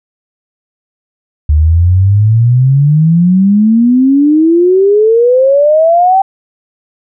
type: exponential sweep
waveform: sine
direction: up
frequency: 73.1 to 784 Hz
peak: -4 dBFS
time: 1.49-6.22 s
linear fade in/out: 5 ms
effects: none